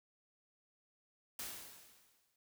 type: noise with exponential decay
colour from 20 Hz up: white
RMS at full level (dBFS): -42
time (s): 1.39-2.36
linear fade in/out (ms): 2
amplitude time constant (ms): 210
effects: none